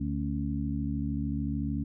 harmonic tone with a mistuned harmonic, 73.42 Hz, D2, in tune, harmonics 1 / 2 / 3 / 4, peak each -34 / -34 / -34 / -34 dBFS, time 0-1.84 s, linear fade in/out 10 ms, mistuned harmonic 4, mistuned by -78 cents, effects none

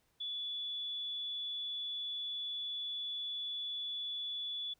sine tone, 3437 Hz, A7, 41 cents flat, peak -37 dBFS, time 0.2-4.74 s, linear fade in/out 10 ms, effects pink hiss -75 dBFS RMS until 4.79 s

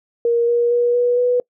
sine tone with pitch steps, 470 / 475.5 / 481 / 486.6 / 492.2 Hz, A#4 / A#4 / B4 / B4 / B4, +14 / +34 / -46 / -26 / -6 cents, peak -13 dBFS, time 0.25-1.4 s, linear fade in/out 2 ms, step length 230 ms, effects noise-tail reverb RT60 0.1 s tail -25 dB re dry

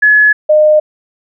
sine tone pair in turn, 1701 / 610.5 Hz, G#6 / D#5, +41 / -33 cents, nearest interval octave + tritone, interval 1774 cents, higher first, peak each -4 dBFS, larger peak neither, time 0.02-0.33 / 0.49-0.8 s, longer neither, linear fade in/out 10 ms, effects none

